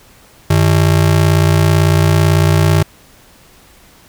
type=ring-modulated tone; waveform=square; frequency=123.47 Hz; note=B2; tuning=in tune; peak=-6 dBFS; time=0.5-2.83 s; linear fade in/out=5 ms; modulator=29 Hz; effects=pink hiss -45 dBFS RMS until 4.08 s